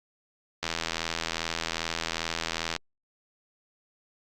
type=click train; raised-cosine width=0.2 ms; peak=-11 dBFS; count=177; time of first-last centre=0.63-2.763 s; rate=82.5 Hz; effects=Opus 48 kbps